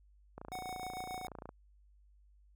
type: click train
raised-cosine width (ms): 1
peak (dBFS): -31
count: 33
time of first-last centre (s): 0.38-1.491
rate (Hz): 28.8
type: tone with tremolo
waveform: square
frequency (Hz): 741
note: F#5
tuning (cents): +2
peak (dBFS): -40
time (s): 0.52-1.27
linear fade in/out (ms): 0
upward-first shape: sine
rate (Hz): 6.9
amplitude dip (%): 40
effects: added 50 Hz sine -61 dBFS peak until 2.55 s